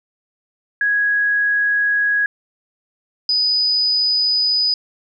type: tone pair in turn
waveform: sine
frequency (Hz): 1661.2 / 4978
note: G#6 / D#8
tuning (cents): 0 / 0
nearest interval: octave + perfect fifth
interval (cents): 1900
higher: second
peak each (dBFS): -14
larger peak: neither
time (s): 0.81-2.26 / 3.29-4.74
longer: neither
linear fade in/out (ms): 2
effects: none